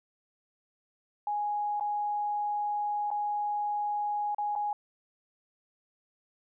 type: tone with dropouts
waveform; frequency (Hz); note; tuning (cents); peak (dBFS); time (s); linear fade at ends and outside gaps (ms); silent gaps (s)
sine; 830; G#5; -1; -28; 1.27-4.73; 2; 1.798-1.808 / 3.104-3.113 / 4.347-4.383 / 4.553-4.56
effects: none